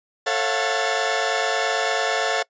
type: tone cluster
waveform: sawtooth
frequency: 444.3 / 547 / 679 / 728 / 1754 Hz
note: A4 / C#5 / F5 / F#5 / A6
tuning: +17 / -23 / -49 / -28 / -6 cents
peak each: -23 dBFS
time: 0.26-2.43 s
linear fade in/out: 10 ms
effects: noise-tail reverb RT60 0.1 s tail -23 dB re dry + resampled to 16000 Hz